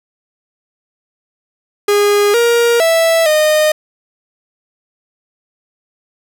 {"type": "tone with pitch steps", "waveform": "45% pulse", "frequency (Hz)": [410.1, 470.9, 658, 614], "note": ["G#4", "A#4", "E5", "D#5"], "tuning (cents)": [-22, 18, -3, -23], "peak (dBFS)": -9, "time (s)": [1.88, 3.72], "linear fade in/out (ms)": 5, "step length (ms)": 460, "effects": []}